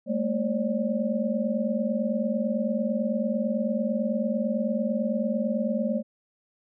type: tone cluster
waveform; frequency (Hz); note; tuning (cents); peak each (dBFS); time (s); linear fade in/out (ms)
sine; 208.4 / 228.4 / 541 / 590; G#3 / A#3 / C#5 / D5; +6 / -35 / -42 / +8; -29 / -27 / -31 / -32; 0.06-6.03; 50
effects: none